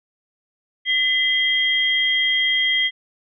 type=tone pair together; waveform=sine; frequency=2026 / 3222 Hz; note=B6 / G7; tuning=+44 / +47 cents; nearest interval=minor sixth; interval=803 cents; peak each=-19 dBFS; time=0.85-2.91 s; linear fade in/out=50 ms; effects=none